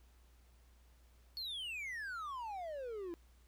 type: exponential sweep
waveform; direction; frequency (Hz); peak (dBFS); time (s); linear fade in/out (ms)
triangle; down; 4435 to 329.9; -39; 1.37-3.14; 0
effects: added 60 Hz sine -62 dBFS peak until 3.47 s + pink hiss -72 dBFS RMS until 3.47 s